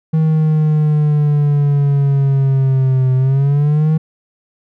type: linear two-way sweep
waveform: triangle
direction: down then up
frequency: 159.1 to 128.8 to 159.1 Hz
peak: -8 dBFS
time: 0.13-3.98 s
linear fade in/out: 10 ms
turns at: 3.15 s
effects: none